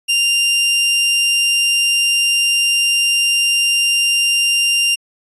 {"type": "tone", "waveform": "sawtooth", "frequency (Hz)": 2790, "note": "F7", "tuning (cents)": -2, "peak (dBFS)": -9, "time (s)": [0.08, 4.96], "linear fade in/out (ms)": 20, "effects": ["resampled to 24000 Hz"]}